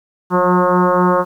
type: tone with frequency modulation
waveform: sine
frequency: 362 Hz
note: F#4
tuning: 38 cents flat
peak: -10 dBFS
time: 0.3-1.25 s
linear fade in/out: 50 ms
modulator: 180 Hz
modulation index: 5.1
effects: 8-bit